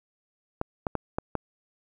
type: clicks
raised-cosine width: 1 ms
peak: -13 dBFS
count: 5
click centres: 0.614 / 0.868 / 0.953 / 1.185 / 1.353 s
effects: 9-bit